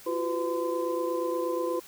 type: tone cluster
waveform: sine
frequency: 342.5 / 370.9 / 502 / 1024 Hz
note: F4 / F#4 / B4 / C6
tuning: -34 / +4 / +28 / -38 cents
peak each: -31 / -35 / -30 / -35 dBFS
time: 0.06-1.8 s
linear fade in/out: 10 ms
effects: white hiss -50 dBFS RMS until 1.87 s